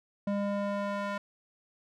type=tone with band-pass filter sweep; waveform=square; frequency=202 Hz; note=G#3; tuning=48 cents flat; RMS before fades=-32 dBFS; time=0.27-1.18 s; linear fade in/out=5 ms; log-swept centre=410 to 1200 Hz; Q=0.99; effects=none